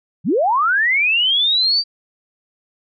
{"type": "linear sweep", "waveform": "sine", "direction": "up", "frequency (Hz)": [122.4, 4699], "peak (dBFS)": -13, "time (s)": [0.24, 1.84], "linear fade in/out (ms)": 50, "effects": []}